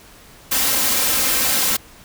white noise with comb filter, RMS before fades -18 dBFS, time 0.51-1.77 s, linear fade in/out 10 ms, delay 3.8 ms, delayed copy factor +0.7, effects pink hiss -45 dBFS RMS until 2.04 s

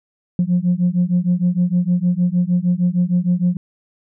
sine beating tone pair, 174.61 / 181.11 Hz, F3 / F#3, 0 / -37 cents, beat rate 6.5 Hz, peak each -16 / -16 dBFS, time 0.39-3.57 s, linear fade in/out 2 ms, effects tanh soft clip ceiling -9 dBFS

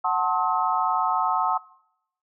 sine chord, F# diminished seventh, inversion none, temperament just, 740 / 888 / 1065.6 / 1278.7 Hz, F#5 / A5 / C6 / Eb6, 0 / +16 / +31 / +47 cents, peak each -26 dBFS, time 0.04-1.58 s, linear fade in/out 10 ms, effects noise-tail reverb RT60 0.8 s tail -22 dB re dry

